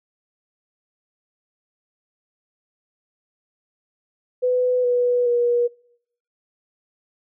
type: tone with pitch steps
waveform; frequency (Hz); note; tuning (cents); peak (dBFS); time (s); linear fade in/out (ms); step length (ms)
sine; 500 / 490 / 480.2; B4 / B4 / B4; +21 / -14 / -49; -16; 4.42-5.68; 20; 420
effects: noise-tail reverb RT60 0.7 s tail -25 dB re dry